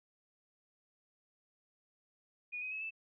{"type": "tone with pitch steps", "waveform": "sine", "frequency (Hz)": [2456, 2515, 2575, 2637], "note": ["D#7", "D#7", "E7", "E7"], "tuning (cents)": [-23, 18, -41, 0], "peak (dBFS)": -38, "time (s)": [2.52, 2.908], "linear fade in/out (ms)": 20, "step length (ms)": 97, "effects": []}